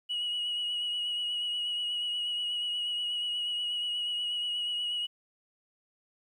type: tone with vibrato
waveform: sine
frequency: 2912 Hz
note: F#7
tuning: 28 cents flat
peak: -28 dBFS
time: 0.09-5.07 s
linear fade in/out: 20 ms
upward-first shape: sine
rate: 8.3 Hz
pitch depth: 22 cents each way
effects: tanh soft clip ceiling -27 dBFS + 11-bit